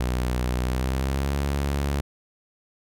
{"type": "tone with pitch glide", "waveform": "sawtooth", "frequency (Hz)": [62, 70.4], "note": ["B1", "C#2"], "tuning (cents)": [7, 27], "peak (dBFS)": -19, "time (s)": [0, 2.01], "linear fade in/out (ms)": 5, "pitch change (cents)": 220, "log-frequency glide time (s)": [0.63, 1.34], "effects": []}